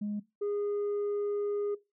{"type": "tone pair in turn", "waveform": "sine", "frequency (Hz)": [207.7, 410.3], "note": ["G#3", "G#4"], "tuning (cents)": [0, -21], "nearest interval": "octave", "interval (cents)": 1179, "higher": "second", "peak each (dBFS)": [-30, -27], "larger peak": "second", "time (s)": [[0.01, 0.2], [0.41, 1.75]], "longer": "second", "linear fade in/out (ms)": 10, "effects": ["noise-tail reverb RT60 0.2 s tail -18 dB re dry", "tanh soft clip ceiling -28 dBFS"]}